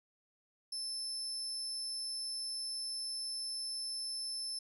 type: tone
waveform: 35% pulse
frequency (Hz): 5274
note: E8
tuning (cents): 0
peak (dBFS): -35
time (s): 0.72-4.59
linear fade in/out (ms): 5
effects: none